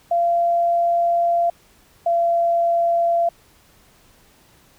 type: tone pair in turn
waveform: sine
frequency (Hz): 687 / 682.3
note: F5 / F5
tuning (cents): -29 / -41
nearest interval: unison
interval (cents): 12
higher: first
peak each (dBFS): -15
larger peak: neither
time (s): 0.11-1.5 / 2.06-3.29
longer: first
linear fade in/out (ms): 5
effects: pink hiss -54 dBFS RMS until 4.78 s